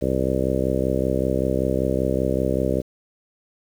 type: harmonic tone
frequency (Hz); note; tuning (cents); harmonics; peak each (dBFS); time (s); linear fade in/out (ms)
65.2; C2; -5; 1 / 2 / 3 / 4 / 5 / 6 / 7 / 8 / 9; -28 / -28 / -28 / -28 / -28 / -28 / -28 / -28 / -28; 0.01-2.82; 20
effects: 8-bit